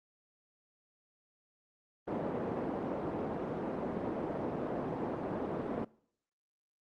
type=band-pass noise; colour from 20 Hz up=pink; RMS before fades=-36 dBFS; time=2.07-5.85 s; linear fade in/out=10 ms; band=230 to 650 Hz; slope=12 dB/octave; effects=noise-tail reverb RT60 0.6 s tail -23 dB re dry + Opus 32 kbps

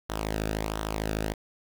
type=tone with flanger; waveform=sawtooth; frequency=53.3 Hz; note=G#1; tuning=46 cents sharp; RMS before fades=-31 dBFS; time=0.09-1.34 s; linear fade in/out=10 ms; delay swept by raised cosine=0.42 to 0.98 ms; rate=1.4 Hz; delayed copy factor=-0.7; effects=8-bit

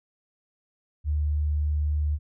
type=tone; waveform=sine; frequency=74.7 Hz; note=D2; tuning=30 cents sharp; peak=-22 dBFS; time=1.04-2.19 s; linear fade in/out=50 ms; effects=none

